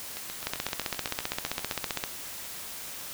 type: two click trains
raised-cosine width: 0.2 ms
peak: -11 / -19 dBFS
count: 25 / 13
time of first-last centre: 0.47-2.039 / 0.17-1.722 s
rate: 15.3 / 7.73 Hz
effects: white hiss -40 dBFS RMS until 3.13 s